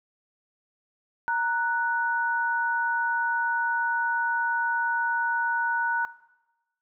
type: tone pair together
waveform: sine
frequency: 931.5 / 1480 Hz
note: A#5 / F#6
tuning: -2 / 0 cents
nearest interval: minor sixth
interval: 802 cents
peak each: -26 dBFS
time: 1.28-6.05 s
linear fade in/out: 0 ms
effects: noise-tail reverb RT60 1.0 s tail -18 dB re dry

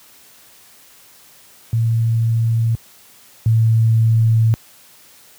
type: tone pair in turn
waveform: sine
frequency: 114.2 / 112.63 Hz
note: A#2 / A2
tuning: -35 / +41 cents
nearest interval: unison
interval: 24 cents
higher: first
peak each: -13 / -10 dBFS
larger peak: second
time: 1.73-2.75 / 3.46-4.54 s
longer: second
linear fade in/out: 0 ms
effects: white hiss -47 dBFS RMS until 5.38 s + high-pass 60 Hz 12 dB/octave

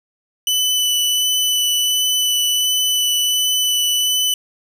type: tone with vibrato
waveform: sawtooth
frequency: 2989 Hz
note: F#7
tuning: 17 cents sharp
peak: -12 dBFS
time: 0.47-4.34 s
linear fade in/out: 2 ms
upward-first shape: sine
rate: 1.4 Hz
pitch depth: 9 cents each way
effects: none

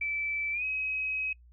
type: tone with pitch glide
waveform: sine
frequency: 2318 to 2542 Hz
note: D7 to D#7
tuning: -23 to +36 cents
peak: -29 dBFS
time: 0.01-1.33 s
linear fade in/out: 5 ms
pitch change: +159 cents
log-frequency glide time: 0.52-0.64 s
effects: noise-tail reverb RT60 0.1 s tail -24 dB re dry + added 60 Hz sine -53 dBFS peak until 1.52 s

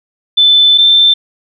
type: tone pair in turn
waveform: sine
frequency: 3520 / 3555 Hz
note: A7 / A7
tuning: 0 / +17 cents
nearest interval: unison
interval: 17 cents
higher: second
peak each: -4 dBFS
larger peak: neither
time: 0.37-0.78 / 0.78-1.14 s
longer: first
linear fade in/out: 10 ms
effects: none

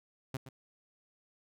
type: tone with echo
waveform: sawtooth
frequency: 132.5 Hz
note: C3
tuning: 22 cents sharp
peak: -30 dBFS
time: 0.34-0.37 s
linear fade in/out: 5 ms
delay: 120 ms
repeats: 1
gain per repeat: -12 dB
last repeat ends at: 0.49 s
effects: none

